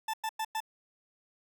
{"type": "tone bursts", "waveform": "40% pulse", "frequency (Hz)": 881, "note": "A5", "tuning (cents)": 2, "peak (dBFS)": -30, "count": 4, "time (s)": [0.08, 0.604], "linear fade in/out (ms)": 5, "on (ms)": 56, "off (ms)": 100, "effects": []}